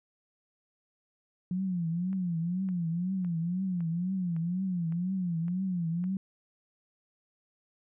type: tone with vibrato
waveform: sine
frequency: 176.9 Hz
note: F3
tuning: 23 cents sharp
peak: -28 dBFS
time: 1.51-6.17 s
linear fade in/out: 2 ms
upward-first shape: triangle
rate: 2 Hz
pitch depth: 160 cents each way
type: click train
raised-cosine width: 0.5 ms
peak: -38 dBFS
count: 8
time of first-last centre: 2.13-6.041 s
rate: 1.79 Hz
effects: none